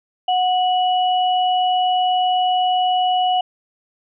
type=tone pair together; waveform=sine; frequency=734.7 / 2933 Hz; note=F#5 / F#7; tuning=-12 / -16 cents; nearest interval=2 octaves; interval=2396 cents; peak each=-15 / -24 dBFS; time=0.28-3.41 s; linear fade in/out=5 ms; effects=none